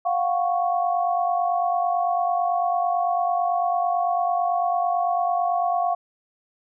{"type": "tone cluster", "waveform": "sine", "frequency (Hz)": [703, 752, 1106], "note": ["F5", "F#5", "C#6"], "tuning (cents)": [11, 28, -4], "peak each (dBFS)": [-21, -27, -28], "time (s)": [0.05, 5.95], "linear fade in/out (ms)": 10, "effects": []}